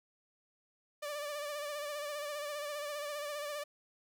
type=tone with vibrato; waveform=sawtooth; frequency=587.3 Hz; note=D5; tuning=in tune; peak=-34 dBFS; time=1.02-3.64 s; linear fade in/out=10 ms; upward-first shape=sine; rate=15 Hz; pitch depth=45 cents each way; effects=12-bit